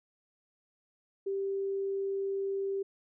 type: tone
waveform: sine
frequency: 392 Hz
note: G4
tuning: in tune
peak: -30 dBFS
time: 1.26-2.83 s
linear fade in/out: 10 ms
effects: none